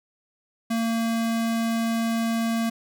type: tone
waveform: square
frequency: 228.2 Hz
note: A#3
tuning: 37 cents flat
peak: -23 dBFS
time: 0.7-2.7 s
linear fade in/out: 10 ms
effects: none